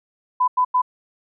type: tone bursts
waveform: sine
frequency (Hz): 1002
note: B5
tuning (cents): +25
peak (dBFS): -14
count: 3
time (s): 0.4-0.819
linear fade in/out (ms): 10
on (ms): 79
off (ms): 91
effects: none